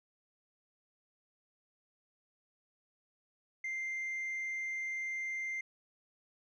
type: tone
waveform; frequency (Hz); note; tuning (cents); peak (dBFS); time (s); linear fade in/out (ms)
sine; 2093; C7; 0; -33; 3.64-5.61; 5
effects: tanh soft clip ceiling -34 dBFS